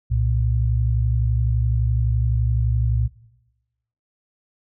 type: tone pair together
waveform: sine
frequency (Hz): 64.11 / 115.9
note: C2 / A#2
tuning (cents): -35 / -10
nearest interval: minor seventh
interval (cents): 1025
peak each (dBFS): -20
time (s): 0.1-3.08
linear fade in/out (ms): 20
effects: noise-tail reverb RT60 1.0 s tail -19 dB re dry